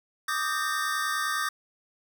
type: chord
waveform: square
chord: Eb major seventh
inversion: third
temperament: equal with one note detuned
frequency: 1174.7 / 1244.5 / 1568 / 1828.4 Hz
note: D6 / Eb6 / G6 / Bb6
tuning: 0 / 0 / 0 / -34 cents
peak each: -33 dBFS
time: 0.28-1.49 s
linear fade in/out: 5 ms
effects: none